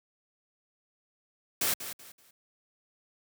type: noise with echo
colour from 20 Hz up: white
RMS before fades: -28 dBFS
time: 1.61-1.74 s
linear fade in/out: 5 ms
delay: 190 ms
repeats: 3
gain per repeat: -11 dB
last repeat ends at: 2.31 s
effects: high-pass 80 Hz 12 dB/octave